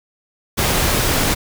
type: noise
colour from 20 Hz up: pink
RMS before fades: -17 dBFS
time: 0.57-1.35 s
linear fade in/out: 20 ms
effects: none